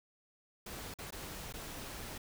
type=noise with dropouts; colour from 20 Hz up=pink; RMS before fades=-45 dBFS; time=0.66-2.18 s; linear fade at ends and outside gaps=5 ms; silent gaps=0.941-0.986 / 1.107-1.123 / 1.526-1.538 s; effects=none